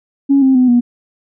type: tone with pitch steps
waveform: sine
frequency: 277.2 / 264.8 / 253 / 241.7 Hz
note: C#4 / C4 / B3 / B3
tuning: 0 / +21 / +42 / -37 cents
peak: -6 dBFS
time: 0.29-0.81 s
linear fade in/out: 20 ms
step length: 130 ms
effects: tanh soft clip ceiling -2 dBFS